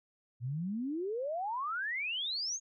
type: exponential sweep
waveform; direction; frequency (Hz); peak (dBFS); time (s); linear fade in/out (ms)
sine; up; 114.1 to 6760; -33; 0.4-2.6; 50
effects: none